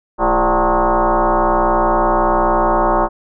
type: tone with frequency modulation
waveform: sine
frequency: 154.4 Hz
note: D#3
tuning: 13 cents flat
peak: -11 dBFS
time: 0.18-3.09 s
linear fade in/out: 50 ms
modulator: 185 Hz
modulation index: 5.7
effects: none